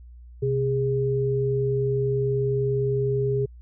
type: tone pair together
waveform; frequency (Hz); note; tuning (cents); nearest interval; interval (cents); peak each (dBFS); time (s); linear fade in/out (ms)
sine; 129.08 / 409.8; C3 / G#4; -23 / -23; octave + minor sixth; 2000; -24 / -23; 0.42-3.46; 10
effects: added 60 Hz sine -42 dBFS peak until 3.61 s